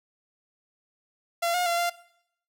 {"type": "tone with pitch steps", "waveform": "sawtooth", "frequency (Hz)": [683, 715, 686, 694], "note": ["F5", "F5", "F5", "F5"], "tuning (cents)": [-39, 41, -31, -11], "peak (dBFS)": -20, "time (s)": [1.42, 1.9], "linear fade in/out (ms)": 10, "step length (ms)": 120, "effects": ["noise-tail reverb RT60 0.7 s tail -19 dB re dry"]}